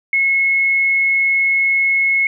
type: tone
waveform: sine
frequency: 2179 Hz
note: C#7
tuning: 30 cents flat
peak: -12 dBFS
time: 0.13-2.27 s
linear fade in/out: 2 ms
effects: none